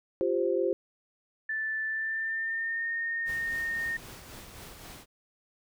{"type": "chord", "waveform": "sine", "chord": "F suspended second", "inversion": "none", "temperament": "equal with one note detuned", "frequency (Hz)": [349.2, 393.4, 523.3], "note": ["F4", "G4", "C5"], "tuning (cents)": [0, 6, 0], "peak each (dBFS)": -29, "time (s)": [0.21, 0.73], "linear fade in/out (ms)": 0}
{"type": "tone with pitch glide", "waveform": "sine", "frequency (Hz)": [1759, 1839], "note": ["A6", "A#6"], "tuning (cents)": [-1, -24], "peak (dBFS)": -29, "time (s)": [1.49, 3.97], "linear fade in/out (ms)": 5, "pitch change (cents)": 77, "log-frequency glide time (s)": [1.86, 2.89]}
{"type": "noise with tremolo", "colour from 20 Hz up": "pink", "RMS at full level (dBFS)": -45, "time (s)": [3.25, 5.06], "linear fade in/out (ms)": 50, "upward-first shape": "sine", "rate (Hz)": 3.8, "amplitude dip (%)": 35}
{"effects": []}